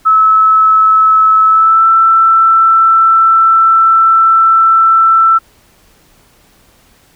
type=tone with pitch glide; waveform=sine; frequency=1299 to 1332.4 Hz; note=E6 to E6; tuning=-26 to +18 cents; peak=-4 dBFS; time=0.05-5.39 s; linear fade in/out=20 ms; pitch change=+44 cents; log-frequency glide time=1.46-1.88 s; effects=pink hiss -48 dBFS RMS until 7.15 s